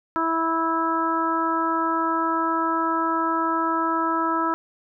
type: harmonic tone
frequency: 327.6 Hz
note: E4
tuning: 11 cents flat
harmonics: 1 / 2 / 3 / 4 / 5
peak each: -26 / -32 / -25 / -24 / -35 dBFS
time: 0.16-4.54 s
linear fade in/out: 0 ms
effects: none